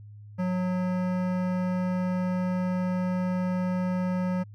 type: tone with hard clipping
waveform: sine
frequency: 182.5 Hz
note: F#3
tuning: 24 cents flat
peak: -27 dBFS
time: 0.38-4.44 s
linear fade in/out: 20 ms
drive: 16 dB
effects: added 104 Hz sine -43 dBFS peak until 4.54 s